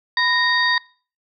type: harmonic tone with a mistuned harmonic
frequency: 930 Hz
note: A#5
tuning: 4 cents flat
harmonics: 1 / 2 / 4 / 5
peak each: -23 / -18 / -23 / -25 dBFS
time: 0.17-0.78 s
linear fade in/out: 2 ms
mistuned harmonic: 1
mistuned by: +120 cents
effects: noise-tail reverb RT60 0.4 s tail -22 dB re dry